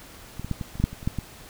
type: clicks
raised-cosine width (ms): 5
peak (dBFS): -21 / -20 / -13 / -18 / -27 / -15 / -7 / -25 / -28 / -11 / -15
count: 11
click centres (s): 0.396 / 0.446 / 0.513 / 0.612 / 0.755 / 0.8 / 0.84 / 0.93 / 1.029 / 1.075 / 1.187
effects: pink hiss -46 dBFS RMS until 1.49 s